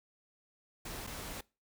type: noise with dropouts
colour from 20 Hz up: pink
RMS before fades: -43 dBFS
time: 0.85-1.41 s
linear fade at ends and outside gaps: 5 ms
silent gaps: 1.068-1.072 s
effects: noise-tail reverb RT60 0.3 s tail -23 dB re dry